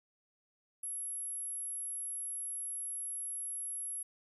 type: tone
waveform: sine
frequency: 11190 Hz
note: F9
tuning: 2 cents sharp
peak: -37 dBFS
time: 0.83-4.03 s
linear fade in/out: 5 ms
effects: none